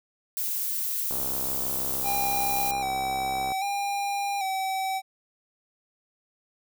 violet noise, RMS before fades -29 dBFS, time 0.37-2.71 s, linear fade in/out 0 ms
click train, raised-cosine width 1 ms, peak -23 dBFS, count 161, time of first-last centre 1.11-3.52 s, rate 66.4 Hz
square tone with vibrato, 784 Hz, G5, in tune, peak -27 dBFS, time 2.03-5.02 s, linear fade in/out 50 ms, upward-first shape square, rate 0.63 Hz, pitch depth 41 cents each way
effects none

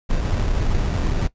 brown noise with sample-and-hold, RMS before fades -20 dBFS, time 0.09-1.28 s, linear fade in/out 20 ms, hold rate 2100 Hz, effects noise-tail reverb RT60 0.1 s tail -17 dB re dry + resampled to 16000 Hz

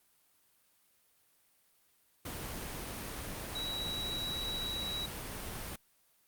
sine tone in noise, 3891 Hz, B7, 27 cents flat, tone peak -36 dBFS, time 3.55-5.06 s, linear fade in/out 5 ms, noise pink, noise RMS -41 dBFS, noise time 2.25-5.76 s, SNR +2 dB, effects white hiss -70 dBFS RMS until 6.27 s + Opus 32 kbps

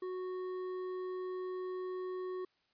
triangle tone with hard clipping, 368.6 Hz, F#4, 7 cents flat, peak -39 dBFS, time 0.02-2.45 s, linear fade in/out 5 ms, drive 11 dB, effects white hiss -75 dBFS RMS until 2.73 s + resampled to 11025 Hz

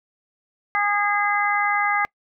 harmonic tone, 410 Hz, G#4, 22 cents flat, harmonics 2 / 3 / 4 / 5, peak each -23 / -24 / -26 / -23 dBFS, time 0.75-2.05 s, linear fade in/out 0 ms, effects noise-tail reverb RT60 0.1 s tail -25 dB re dry

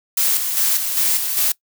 blue noise with tremolo, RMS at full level -17 dBFS, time 0.17-1.52 s, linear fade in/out 5 ms, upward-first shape square, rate 2.5 Hz, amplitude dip 45%, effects noise-tail reverb RT60 0.1 s tail -22 dB re dry

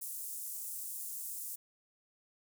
pink high-pass noise, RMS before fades -42 dBFS, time 0.01-1.56 s, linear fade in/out 10 ms, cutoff 8300 Hz, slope 24 dB/octave, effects none

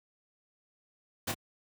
pink noise with echo, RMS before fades -32 dBFS, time 1.27-1.32 s, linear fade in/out 10 ms, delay 26 ms, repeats 1, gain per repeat -6 dB, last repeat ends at 1.346 s, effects high-pass 80 Hz 12 dB/octave

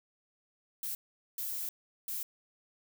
violet noise bursts at uneven times, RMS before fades -37 dBFS, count 3, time 0.83-0.95 / 1.38-1.69 / 2.08-2.23 s, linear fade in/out 2 ms, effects none

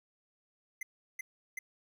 square tone bursts, 2053 Hz, C7, 33 cents flat, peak -37 dBFS, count 3, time 0.81-1.59 s, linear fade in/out 5 ms, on 20 ms, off 360 ms, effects none

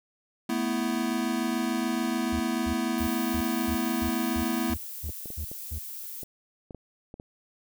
square chord, A suspended second, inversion none, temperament equal, 220 / 246.9 / 329.6 Hz, A3 / B3 / E4, 0 / 0 / 0 cents, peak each -32 / -30 / -32 dBFS, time 0.49-4.74 s, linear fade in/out 5 ms
triangle tone bursts, 76 Hz, D#2, 40 cents flat, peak -29 dBFS, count 11, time 2.32-5.789 s, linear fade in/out 10 ms, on 79 ms, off 260 ms
violet noise, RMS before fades -39 dBFS, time 2.98-6.24 s, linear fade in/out 5 ms
clicks, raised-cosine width 2 ms, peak -28 dBFS, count 9, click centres 5.093 / 5.258 / 5.304 / 5.515 / 6.232 / 6.708 / 6.747 / 7.141 / 7.199 s
effects none

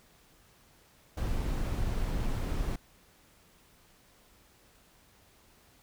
brown noise, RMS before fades -31 dBFS, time 1.17-2.76 s, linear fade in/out 5 ms, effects pink hiss -62 dBFS RMS until 5.82 s

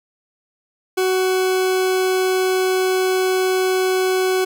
40% pulse tone, 373.4 Hz, F#4, 16 cents sharp, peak -15 dBFS, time 0.97-4.45 s, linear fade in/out 10 ms, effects none

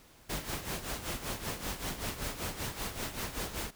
pink noise with tremolo, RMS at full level -35 dBFS, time 0.29-3.71 s, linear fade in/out 10 ms, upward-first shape sine, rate 5.2 Hz, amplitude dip 70%, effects pink hiss -59 dBFS RMS until 3.75 s

